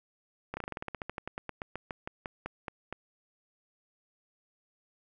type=slowing click train; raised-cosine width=0.5 ms; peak=-21 dBFS; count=24; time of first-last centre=0.54-2.926 s; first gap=30 ms; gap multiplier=1.1; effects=none